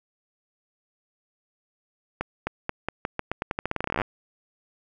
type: accelerating click train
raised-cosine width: 0.5 ms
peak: -11 dBFS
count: 25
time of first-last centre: 2.21-4.017 s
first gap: 260 ms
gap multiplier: 0.86
effects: none